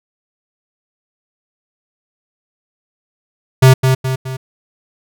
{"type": "tone with echo", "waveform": "square", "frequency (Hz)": 130.81, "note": "C3", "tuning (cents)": 0, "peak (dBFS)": -4, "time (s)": [3.62, 3.74], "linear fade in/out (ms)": 10, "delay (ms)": 210, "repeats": 3, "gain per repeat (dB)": -6, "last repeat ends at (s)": 4.37, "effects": []}